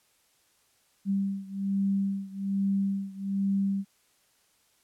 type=beating tone pair; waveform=sine; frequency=196 / 197.2 Hz; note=G3 / G3; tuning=0 / +11 cents; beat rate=1.2 Hz; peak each=-28 / -30 dBFS; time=1.05-3.85 s; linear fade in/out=50 ms; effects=white hiss -67 dBFS RMS until 4.83 s + low-pass 12000 Hz 12 dB/octave